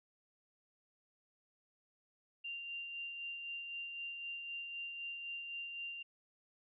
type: tone with tremolo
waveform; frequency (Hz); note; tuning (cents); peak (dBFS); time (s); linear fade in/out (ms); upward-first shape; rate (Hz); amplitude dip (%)
sine; 2781; F7; -8; -40; 2.44-6.03; 10; sine; 3.9; 35
effects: none